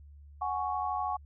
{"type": "chord", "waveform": "sine", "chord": "F# suspended second", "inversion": "none", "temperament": "just", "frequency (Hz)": [740, 832.5, 1110], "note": ["F#5", "G#5", "C#6"], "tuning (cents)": [0, 4, 2], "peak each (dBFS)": -34, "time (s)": [0.41, 1.17], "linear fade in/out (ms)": 10, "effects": ["added 72 Hz sine -49 dBFS peak until 1.25 s"]}